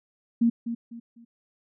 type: tone with echo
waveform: sine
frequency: 233.1 Hz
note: A#3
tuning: in tune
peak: -17 dBFS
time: 0.41-0.5 s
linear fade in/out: 10 ms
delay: 250 ms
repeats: 3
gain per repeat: -10 dB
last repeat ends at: 1.25 s
effects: none